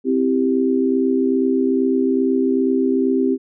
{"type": "chord", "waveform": "sine", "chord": "C major", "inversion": "none", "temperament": "equal", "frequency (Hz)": [261.6, 329.6, 392], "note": ["C4", "E4", "G4"], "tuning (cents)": [0, 0, 0], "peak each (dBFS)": [-17, -23, -19], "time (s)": [0.04, 3.38], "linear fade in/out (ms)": 50, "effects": []}